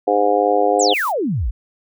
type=harmonic tone; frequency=102.8 Hz; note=G#2; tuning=17 cents flat; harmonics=3 / 4 / 5 / 6 / 7 / 8; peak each=-23 / -19 / -18 / -27 / -17 / -25 dBFS; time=0.07-0.94 s; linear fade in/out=10 ms
type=exponential sweep; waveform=sine; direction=down; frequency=8372 to 43.47 Hz; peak=-17 dBFS; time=0.79-1.51 s; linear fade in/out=10 ms
type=noise; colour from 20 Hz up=blue; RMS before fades=-33 dBFS; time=0.92-1.13 s; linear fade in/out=50 ms
effects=none